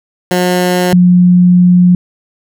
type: tone pair in turn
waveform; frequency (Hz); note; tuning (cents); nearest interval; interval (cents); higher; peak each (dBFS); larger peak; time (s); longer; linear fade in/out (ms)
15% pulse / sine; 180.1 / 178.75; F#3 / F3; -46 / +41; unison; 13; first; -3; neither; 0.31-0.93 / 0.93-1.95; second; 2
effects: none

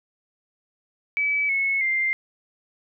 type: tone with pitch steps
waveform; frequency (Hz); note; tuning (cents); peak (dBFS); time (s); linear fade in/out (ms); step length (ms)
sine; 2294 / 2193 / 2096; D7 / C#7 / C7; -41 / -19 / +2; -20; 1.17-2.13; 0; 320
effects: none

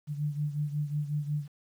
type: beating tone pair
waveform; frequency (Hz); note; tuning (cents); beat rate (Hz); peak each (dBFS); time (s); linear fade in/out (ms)
sine; 146.83 / 152.33; D3 / D#3; 0 / -36; 5.5; -30 / -35; 0.07-1.48; 50
effects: 10-bit

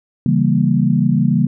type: chord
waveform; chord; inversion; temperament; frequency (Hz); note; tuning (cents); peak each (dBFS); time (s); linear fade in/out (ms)
sine; C# diminished seventh; none; equal; 138.59 / 164.81 / 196 / 233.1; C#3 / E3 / G3 / Bb3; 0 / 0 / 0 / 0; -17; 0.26-1.47; 2
effects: none

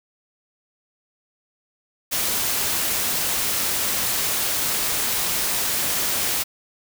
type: noise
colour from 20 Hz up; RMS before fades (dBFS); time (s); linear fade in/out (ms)
white; -23; 2.11-6.44; 20
effects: none

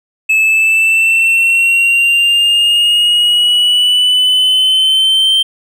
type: exponential sweep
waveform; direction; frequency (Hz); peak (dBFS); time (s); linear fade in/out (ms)
triangle; up; 2600 to 3136; -6; 0.29-5.43; 10
effects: none

